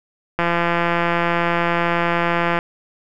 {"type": "click train", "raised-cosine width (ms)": 0.5, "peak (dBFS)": -4, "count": 377, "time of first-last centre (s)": [0.39, 2.589], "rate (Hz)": 171, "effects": []}